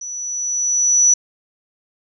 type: tone with level ramp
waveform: sine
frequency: 5920 Hz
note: F#8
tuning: in tune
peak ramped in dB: -27 to -8 dBFS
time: 0.01-1.14 s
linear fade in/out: 5 ms
effects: none